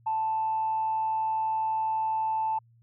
sine tone with amplitude modulation, 880 Hz, A5, in tune, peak -23 dBFS, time 0.06-2.59 s, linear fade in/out 10 ms, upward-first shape sine, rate 152 Hz, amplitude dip 30%, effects tanh soft clip ceiling -19 dBFS + added 116 Hz sine -57 dBFS peak until 2.82 s

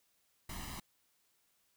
pink noise with comb filter, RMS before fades -44 dBFS, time 0.49-0.8 s, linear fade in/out 5 ms, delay 1 ms, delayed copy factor +0.7, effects white hiss -75 dBFS RMS until 1.76 s

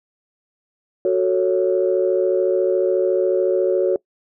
sine chord, F# minor, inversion none, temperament just, 370 / 444 / 555 Hz, F#4 / A4 / C#5, 0 / +16 / +2 cents, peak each -17 / -21 / -19 dBFS, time 1.05-3.96 s, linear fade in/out 2 ms, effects noise-tail reverb RT60 0.1 s tail -22 dB re dry + tanh soft clip ceiling -6 dBFS

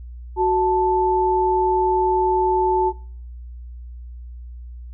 sine tone pair together, 370 / 880 Hz, F#4 / A5, 0 / 0 cents, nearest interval octave + minor third, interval 1500 cents, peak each -18 dBFS, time 0.36-2.93 s, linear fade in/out 50 ms, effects noise-tail reverb RT60 0.5 s tail -24 dB re dry + added 60 Hz sine -33 dBFS peak until 4.93 s

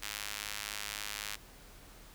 sawtooth tone with high-pass filter, 103.83 Hz, G#2, in tune, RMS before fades -41 dBFS, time 0.02-1.36 s, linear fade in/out 10 ms, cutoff 2100 Hz, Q 0.7, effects added 40 Hz sine -56 dBFS peak until 2.14 s + pink hiss -56 dBFS RMS until 2.14 s

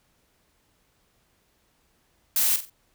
blue noise with echo, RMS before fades -22 dBFS, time 2.36-2.56 s, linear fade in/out 2 ms, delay 46 ms, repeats 3, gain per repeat -10 dB, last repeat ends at 2.698 s, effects pink hiss -67 dBFS RMS until 2.94 s

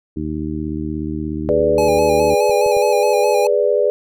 harmonic tone, 76.8 Hz, D#2, 22 cents flat, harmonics 1 / 2 / 3 / 4 / 5, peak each -28 / -28 / -27 / -24 / -32 dBFS, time 0.16-2.35 s, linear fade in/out 10 ms
clicks, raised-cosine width 5 ms, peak -24 dBFS, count 9, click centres 1.481 / 1.511 / 1.598 / 1.789 / 1.887 / 1.974 / 2.496 / 2.663 / 2.768 s
sine chord, G# diminished, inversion none, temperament equal, 415.3 / 493.9 / 587.3 Hz, G#4 / B4 / D5, 0 / 0 / 0 cents, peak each -17 dBFS, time 1.49-3.9 s, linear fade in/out 0 ms
square tone with vibrato, 830.6 Hz, G#5, in tune, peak -20 dBFS, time 1.78-3.47 s, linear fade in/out 2 ms, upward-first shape square, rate 4.8 Hz, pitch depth 39 cents each way
effects none

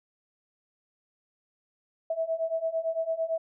sine beating tone pair, 647 / 655.9 Hz, E5 / E5, -32 / -9 cents, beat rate 8.9 Hz, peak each -31 / -29 dBFS, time 2.1-3.38 s, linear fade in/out 5 ms, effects none

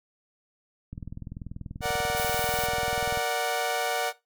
click train, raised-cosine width 5 ms, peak -25 dBFS, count 47, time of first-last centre 0.93-3.174 s, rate 20.5 Hz
sawtooth chord, Bb augmented, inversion none, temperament equal, 466.2 / 587.3 / 740 Hz, Bb4 / D5 / F#5, 0 / 0 / 0 cents, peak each -28 / -28 / -24 dBFS, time 1.81-4.13 s, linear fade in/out 50 ms
blue noise, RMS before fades -35 dBFS, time 2.16-2.67 s, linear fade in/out 10 ms
effects noise-tail reverb RT60 0.2 s tail -17 dB re dry

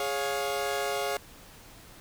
sawtooth chord, Db major, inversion second, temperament equal with one note detuned, 415.3 / 554.4 / 706.2 Hz, Ab4 / Db5 / F5, 0 / 0 / +19 cents, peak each -29 dBFS, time 0-1.17 s, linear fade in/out 2 ms, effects pink hiss -51 dBFS RMS until 2 s

